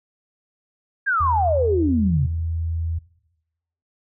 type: exponential sweep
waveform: sine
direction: down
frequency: 1661.2 to 123.47 Hz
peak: -17 dBFS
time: 1.06-2.27 s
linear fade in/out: 20 ms
type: tone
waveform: sine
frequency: 82.41 Hz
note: E2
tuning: in tune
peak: -22 dBFS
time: 1.2-2.99 s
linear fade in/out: 10 ms
effects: noise-tail reverb RT60 0.9 s tail -20 dB re dry